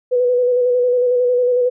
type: tone with vibrato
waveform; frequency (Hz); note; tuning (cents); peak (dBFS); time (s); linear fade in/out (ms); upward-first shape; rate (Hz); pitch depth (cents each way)
sine; 494.5; B4; +2; -12; 0.11-1.7; 20; square; 11; 23
effects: none